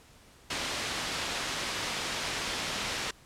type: low-pass noise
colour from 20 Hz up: white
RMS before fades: -34 dBFS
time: 0.5-3.11 s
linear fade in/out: 5 ms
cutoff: 4600 Hz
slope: 12 dB/octave
effects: pink hiss -57 dBFS RMS until 3.25 s + low-pass 11000 Hz 12 dB/octave